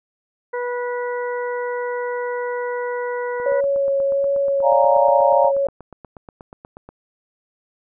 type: harmonic tone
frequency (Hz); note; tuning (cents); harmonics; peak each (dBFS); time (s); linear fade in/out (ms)
488.6; B4; -19; 1 / 2 / 3 / 4; -23 / -29 / -33 / -35; 0.53-3.61; 10
type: click train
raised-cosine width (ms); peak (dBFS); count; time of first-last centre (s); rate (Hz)
1; -24; 30; 3.4-6.89; 8.31
type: tone with vibrato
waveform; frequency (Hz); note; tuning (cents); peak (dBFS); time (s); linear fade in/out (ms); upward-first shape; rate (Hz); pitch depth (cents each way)
sine; 554.4; C#5; 0; -16; 3.46-5.67; 2; sine; 1.4; 11
type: chord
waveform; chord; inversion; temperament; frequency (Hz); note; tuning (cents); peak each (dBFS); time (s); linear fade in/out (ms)
sine; Bb dominant seventh; first; equal; 587.3 / 698.5 / 830.6 / 932.3; D5 / F5 / Ab5 / Bb5; 0 / 0 / 0 / 0; -18 / -19 / -23 / -18; 4.62-5.52; 50
effects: none